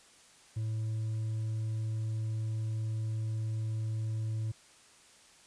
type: tone with hard clipping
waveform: sine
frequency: 110 Hz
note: A2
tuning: in tune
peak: -32 dBFS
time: 0.56-4.52 s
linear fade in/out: 10 ms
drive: 2 dB
effects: white hiss -59 dBFS RMS until 5.46 s + resampled to 22050 Hz